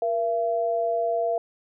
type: tone pair together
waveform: sine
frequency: 473.9 / 675.4 Hz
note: A#4 / E5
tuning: +28 / +42 cents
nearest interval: tritone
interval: 614 cents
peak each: -27 / -23 dBFS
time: 0.02-1.38 s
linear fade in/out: 2 ms
effects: none